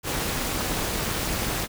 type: noise with amplitude modulation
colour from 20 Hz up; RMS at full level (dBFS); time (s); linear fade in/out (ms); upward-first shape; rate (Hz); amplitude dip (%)
pink; -24; 0.03-1.68; 50; sine; 279; 75
effects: none